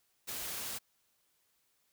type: noise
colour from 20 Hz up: white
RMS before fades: -40 dBFS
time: 0.27-0.79 s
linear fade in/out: 20 ms
effects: white hiss -75 dBFS RMS until 1.92 s